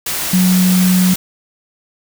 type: tone in noise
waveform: sine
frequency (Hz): 183.6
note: F#3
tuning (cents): -13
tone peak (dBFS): -9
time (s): 0.33-1.14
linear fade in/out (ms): 5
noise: white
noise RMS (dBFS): -20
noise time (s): 0.06-1.16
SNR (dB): +8
effects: none